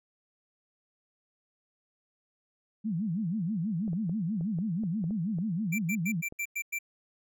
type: tone with vibrato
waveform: sine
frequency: 190.2 Hz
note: F#3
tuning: 48 cents sharp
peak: -28 dBFS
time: 2.84-6.22 s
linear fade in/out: 20 ms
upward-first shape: sine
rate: 6.2 Hz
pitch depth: 300 cents each way
type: clicks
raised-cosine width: 2 ms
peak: -31 dBFS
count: 10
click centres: 3.879 / 3.932 / 4.095 / 4.41 / 4.587 / 4.836 / 5.041 / 5.108 / 5.386 / 6.324 s
type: tone bursts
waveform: square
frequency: 2349 Hz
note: D7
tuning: in tune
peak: -31 dBFS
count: 7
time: 5.72-6.789 s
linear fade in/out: 10 ms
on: 67 ms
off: 100 ms
effects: none

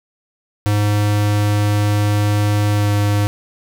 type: tone with pitch glide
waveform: square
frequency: 103.83 to 102.87 Hz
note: G#2 to G#2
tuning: 0 to -16 cents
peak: -14 dBFS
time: 0.66-3.27 s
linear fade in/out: 0 ms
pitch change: -16 cents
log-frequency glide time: 2.71-2.92 s
effects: none

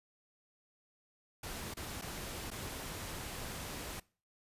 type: noise with dropouts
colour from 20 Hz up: pink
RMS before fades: -43 dBFS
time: 1.43-4 s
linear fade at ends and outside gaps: 5 ms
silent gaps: 1.74-1.769 / 2.014-2.02 / 2.504-2.513 s
effects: noise-tail reverb RT60 0.4 s tail -23 dB re dry + resampled to 32000 Hz

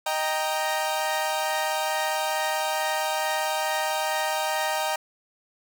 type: chord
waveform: sawtooth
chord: Eb major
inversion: none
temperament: equal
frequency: 622.3 / 784 / 932.3 Hz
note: Eb5 / G5 / Bb5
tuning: 0 / 0 / 0 cents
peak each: -25 dBFS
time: 0.06-4.96 s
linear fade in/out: 5 ms
effects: none

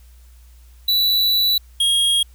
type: tone pair in turn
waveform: square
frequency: 3951 / 3267 Hz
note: B7 / G#7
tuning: 0 / -29 cents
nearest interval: minor third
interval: 329 cents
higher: first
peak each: -15 / -15 dBFS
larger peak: neither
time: 0.88-1.58 / 1.8-2.23 s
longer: first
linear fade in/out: 5 ms
effects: added 60 Hz sine -43 dBFS peak until 2.34 s + white hiss -57 dBFS RMS until 2.34 s

